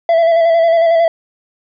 triangle tone with vibrato, 666 Hz, E5, 18 cents sharp, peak -6 dBFS, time 0.09-1.08 s, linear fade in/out 2 ms, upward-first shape square, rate 11 Hz, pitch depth 26 cents each way, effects resampled to 11025 Hz

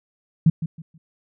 sine tone with echo, 161.5 Hz, E3, 35 cents flat, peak -10 dBFS, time 0.46-0.5 s, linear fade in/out 5 ms, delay 160 ms, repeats 3, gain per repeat -12 dB, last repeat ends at 0.98 s, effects none

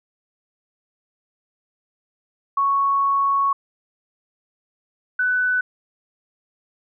sine tone pair in turn, 1108.7 / 1496.3 Hz, C#6 / F#6, 0 / +19 cents, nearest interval perfect fourth, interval 519 cents, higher second, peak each -16 / -17 dBFS, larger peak first, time 2.57-3.53 / 5.19-5.61 s, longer first, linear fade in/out 5 ms, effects none

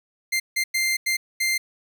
sawtooth tone bursts at uneven times, 2093 Hz, C7, in tune, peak -17 dBFS, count 5, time 0.32-0.4 / 0.56-0.64 / 0.74-0.97 / 1.06-1.17 / 1.4-1.58 s, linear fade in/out 10 ms, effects none

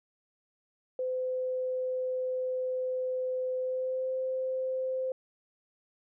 sine tone with pitch glide, 511 to 519 Hz, C5 to C5, -41 to -14 cents, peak -29 dBFS, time 0.99-5.12 s, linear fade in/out 2 ms, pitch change +27 cents, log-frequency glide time 3.58-4.11 s, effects none

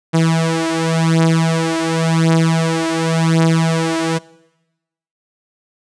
sawtooth beating tone pair, 162.9 / 163.81 Hz, E3 / E3, -20 / -11 cents, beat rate 0.91 Hz, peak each -12 dBFS, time 0.13-4.19 s, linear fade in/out 20 ms, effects noise-tail reverb RT60 1.0 s tail -22 dB re dry + resampled to 22050 Hz

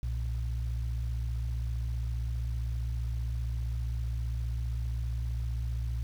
sine tone pair together, 61.74 / 116.95 Hz, B1 / A#2, 0 / +6 cents, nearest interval major seventh, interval 1106 cents, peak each -30 / -35 dBFS, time 0.03-6.03 s, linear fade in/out 0 ms, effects tanh soft clip ceiling -23 dBFS + 9-bit

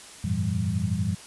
sine tone cluster, 90.9 / 102.5 / 115.6 / 167.4 / 195.4 Hz, F#2 / G#2 / A#2 / E3 / G3, -30 / -22 / -14 / +27 / -5 cents, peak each -30 dBFS, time 0.24-1.15 s, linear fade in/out 5 ms, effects white hiss -45 dBFS RMS until 1.26 s + resampled to 24000 Hz

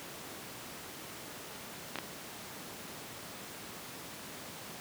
clicks, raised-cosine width 0.3 ms, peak -19 dBFS, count 2, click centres 1.957 / 1.987 s, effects pink hiss -45 dBFS RMS until 4.8 s + high-pass 150 Hz 12 dB/octave

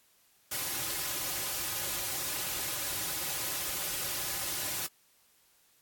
white noise with comb filter, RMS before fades -34 dBFS, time 0.51-4.87 s, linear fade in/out 10 ms, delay 4.4 ms, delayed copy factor -0.7, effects white hiss -66 dBFS RMS until 5.81 s + AAC 64 kbps

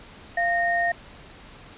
sine tone pair together, 692 / 1847.4 Hz, F5 / A#6, -16 / -16 cents, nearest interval octave + perfect fourth, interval 1700 cents, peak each -23 dBFS, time 0.37-0.92 s, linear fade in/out 5 ms, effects pink hiss -46 dBFS RMS until 1.77 s + resampled to 8000 Hz

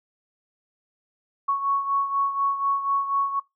sine beating tone pair, 1108.7 / 1112.8 Hz, C#6 / C#6, 0 / +6 cents, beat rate 4.1 Hz, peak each -22 / -28 dBFS, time 1.48-3.4 s, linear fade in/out 10 ms, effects noise-tail reverb RT60 0.2 s tail -22 dB re dry

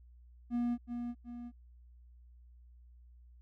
triangle tone with echo, 240 Hz, B3, 49 cents flat, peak -28 dBFS, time 0.5-0.78 s, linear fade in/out 50 ms, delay 370 ms, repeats 2, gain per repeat -6 dB, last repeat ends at 1.52 s, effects added 60 Hz sine -55 dBFS peak until 3.41 s

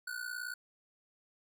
square ring-modulated tone, 1480 Hz, F#6, in tune, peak -36 dBFS, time 0.07-0.54 s, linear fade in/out 5 ms, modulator 29.5 Hz, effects none

